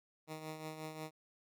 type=tone with tremolo; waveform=10% pulse; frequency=156.6 Hz; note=D#3; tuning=11 cents sharp; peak=-33 dBFS; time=0.27-1.11 s; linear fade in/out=50 ms; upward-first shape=triangle; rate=5.6 Hz; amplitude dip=60%; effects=none